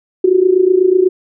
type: tone with amplitude modulation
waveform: sine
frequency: 370 Hz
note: F#4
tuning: in tune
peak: -4 dBFS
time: 0.24-1.09 s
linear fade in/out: 5 ms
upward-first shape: sine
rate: 28.1 Hz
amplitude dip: 80%
effects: none